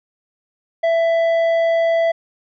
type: tone with tanh clipping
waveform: sine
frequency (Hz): 664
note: E5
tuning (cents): +12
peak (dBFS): -15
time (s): 0.83-2.12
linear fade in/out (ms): 10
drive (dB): 8
effects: none